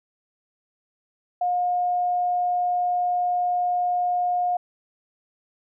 sine tone, 715 Hz, F5, 41 cents sharp, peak -20 dBFS, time 1.41-4.57 s, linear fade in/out 5 ms, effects none

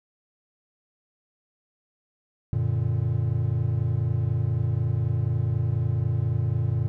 triangle chord, Gb augmented, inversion none, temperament equal, 92.5 / 116.54 / 146.83 Hz, Gb2 / Bb2 / D3, 0 / 0 / 0 cents, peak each -26 / -22 / -27 dBFS, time 2.53-6.88 s, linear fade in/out 0 ms, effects none

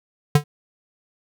square tone with exponential decay, 146.83 Hz, D3, in tune, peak -9 dBFS, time 0.35-0.44 s, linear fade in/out 5 ms, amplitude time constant 19 ms, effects none

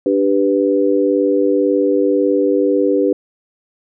sine chord, G major, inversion second, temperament equal, 293.7 / 392 / 493.9 Hz, D4 / G4 / B4, 0 / 0 / 0 cents, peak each -16 dBFS, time 0.06-3.13 s, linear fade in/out 2 ms, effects none

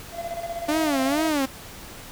triangle tone with tremolo, 681 Hz, F5, 44 cents flat, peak -25 dBFS, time 0.12-1.32 s, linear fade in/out 50 ms, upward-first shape square, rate 16 Hz, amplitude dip 60%
sawtooth tone with vibrato, 289.8 Hz, D4, 23 cents flat, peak -17 dBFS, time 0.68-1.46 s, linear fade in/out 10 ms, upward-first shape sine, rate 2.2 Hz, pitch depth 170 cents each way
effects pink hiss -41 dBFS RMS until 2.11 s

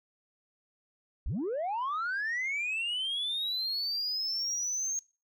sine linear sweep, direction up, 32.77 to 6490 Hz, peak -28 dBFS, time 1.26-4.99 s, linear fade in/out 0 ms, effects noise-tail reverb RT60 0.3 s tail -23 dB re dry + tanh soft clip ceiling -28 dBFS

